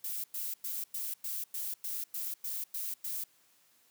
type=noise bursts; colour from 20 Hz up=violet; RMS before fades=-37 dBFS; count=11; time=0.04-3.24 s; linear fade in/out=5 ms; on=200 ms; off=100 ms; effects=white hiss -67 dBFS RMS until 3.9 s + high-pass 100 Hz 12 dB/octave